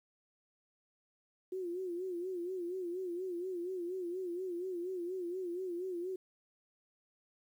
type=tone with vibrato; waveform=sine; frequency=359.8 Hz; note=F#4; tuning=48 cents flat; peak=-36 dBFS; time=1.52-6.16 s; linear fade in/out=5 ms; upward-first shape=sine; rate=4.2 Hz; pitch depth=90 cents each way; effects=11-bit